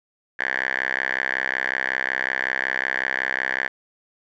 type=tone with band-pass filter; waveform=5% pulse; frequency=65.41 Hz; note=C2; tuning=in tune; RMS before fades=-25 dBFS; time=0.39-3.68 s; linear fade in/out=5 ms; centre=1700 Hz; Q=6.4; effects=resampled to 16000 Hz